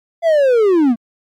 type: linear sweep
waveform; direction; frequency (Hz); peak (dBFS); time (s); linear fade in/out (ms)
triangle; down; 687 to 216.3; -7; 0.22-0.96; 50
effects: MP3 96 kbps